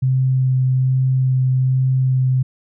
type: tone with vibrato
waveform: sine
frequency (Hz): 130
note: C3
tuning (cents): -11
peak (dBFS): -13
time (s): 0.02-2.43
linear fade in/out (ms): 10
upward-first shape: sine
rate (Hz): 1.2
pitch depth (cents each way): 9
effects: none

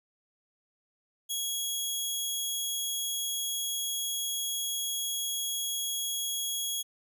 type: tone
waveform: 15% pulse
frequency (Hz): 3322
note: G#7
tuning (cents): 0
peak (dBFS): -23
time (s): 1.29-6.83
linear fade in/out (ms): 20
effects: none

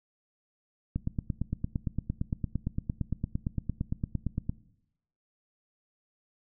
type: click train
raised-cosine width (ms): 5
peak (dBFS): -17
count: 32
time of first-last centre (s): 0.96-4.495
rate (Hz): 8.77
effects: noise-tail reverb RT60 0.8 s tail -19 dB re dry

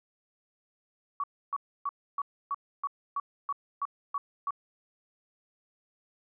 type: tone bursts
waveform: sine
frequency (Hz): 1128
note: C#6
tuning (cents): +30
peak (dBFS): -28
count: 11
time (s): 1.2-4.507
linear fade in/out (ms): 2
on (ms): 37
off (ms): 290
effects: none

